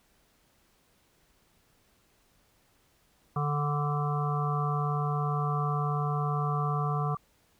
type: harmonic tone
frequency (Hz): 146.83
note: D3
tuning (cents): 0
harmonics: 1 / 3 / 5 / 7 / 9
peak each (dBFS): -28 / -38 / -36 / -39 / -42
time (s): 3.36-7.15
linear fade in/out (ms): 5
type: tone with tremolo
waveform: sine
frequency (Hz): 1165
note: D6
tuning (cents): -14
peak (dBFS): -32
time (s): 3.36-7.17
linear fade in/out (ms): 2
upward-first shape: triangle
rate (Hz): 1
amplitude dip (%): 30
effects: pink hiss -67 dBFS RMS until 7.59 s